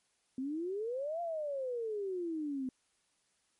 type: exponential two-way sweep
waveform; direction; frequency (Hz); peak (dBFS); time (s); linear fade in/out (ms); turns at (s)
sine; up then down; 252.9 to 698.5 to 252.9; -34; 0.38-2.69; 2; 1.21
effects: white hiss -75 dBFS RMS until 3.59 s + MP3 48 kbps